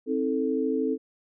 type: chord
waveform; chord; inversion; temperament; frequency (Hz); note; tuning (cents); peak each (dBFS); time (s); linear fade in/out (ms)
sine; A diminished; first; just; 264 / 316.8 / 440; C4 / Eb4 / A4; +16 / +31 / 0; -27 / -30 / -27; 0.06-0.98; 50
effects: none